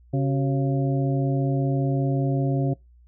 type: harmonic tone with a mistuned harmonic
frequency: 137.3 Hz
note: C#3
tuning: 16 cents flat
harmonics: 1 / 2 / 3 / 4 / 5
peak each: -21 / -27 / -31 / -33 / -35 dBFS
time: 0.13-2.74 s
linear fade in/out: 10 ms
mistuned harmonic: 3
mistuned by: -140 cents
effects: noise-tail reverb RT60 0.2 s tail -23 dB re dry + added 60 Hz sine -50 dBFS peak until 3.07 s